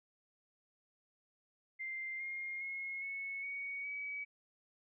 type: tone with pitch steps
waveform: sine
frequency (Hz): 2093 / 2128 / 2164 / 2201 / 2238 / 2276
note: C7 / C7 / C#7 / C#7 / C#7 / C#7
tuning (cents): 0 / +29 / -42 / -13 / +16 / +45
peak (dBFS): -39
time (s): 1.79-4.25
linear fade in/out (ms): 20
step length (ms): 410
effects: none